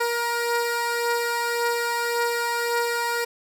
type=beating tone pair; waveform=15% pulse; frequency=472.1 / 473.9 Hz; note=A#4 / A#4; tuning=+22 / +28 cents; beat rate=1.8 Hz; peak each=-17 / -24 dBFS; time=0-3.25 s; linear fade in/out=10 ms; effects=none